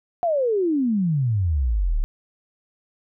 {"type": "exponential sweep", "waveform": "sine", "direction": "down", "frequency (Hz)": [720, 32.7], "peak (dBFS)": -18, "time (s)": [0.23, 2.04], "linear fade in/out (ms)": 0, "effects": []}